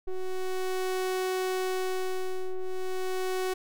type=ring-modulated tone; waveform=square; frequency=186.2 Hz; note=F#3; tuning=11 cents sharp; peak=-25 dBFS; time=0.07-3.54 s; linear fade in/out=10 ms; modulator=186 Hz; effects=none